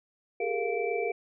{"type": "tone cluster", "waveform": "sine", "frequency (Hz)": [393.5, 420.5, 463.2, 698, 2324], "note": ["G4", "G#4", "A#4", "F5", "D7"], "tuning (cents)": [7, 22, -11, -1, -19], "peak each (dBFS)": [-35, -33, -31, -35, -36], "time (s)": [0.4, 1.12], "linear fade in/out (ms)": 5, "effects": []}